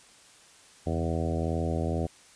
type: harmonic tone with a mistuned harmonic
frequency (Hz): 82.1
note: E2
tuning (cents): -6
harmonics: 1 / 2 / 3 / 4 / 5 / 6 / 7 / 8 / 9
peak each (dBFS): -30 / -33 / -35 / -36 / -37 / -38 / -38 / -39 / -40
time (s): 0.86-2.07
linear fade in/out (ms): 10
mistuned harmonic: 1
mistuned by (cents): +67
effects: white hiss -55 dBFS RMS until 2.35 s + resampled to 22050 Hz